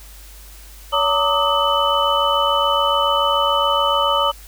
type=tone cluster; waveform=sine; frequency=566 / 914 / 1182 / 1269 / 3005 Hz; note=C#5 / A#5 / D6 / D#6 / F#7; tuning=+36 / -34 / +11 / +34 / +26 cents; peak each=-21 dBFS; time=0.92-4.32 s; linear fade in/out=20 ms; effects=added 50 Hz sine -39 dBFS peak until 4.47 s + white hiss -44 dBFS RMS until 4.47 s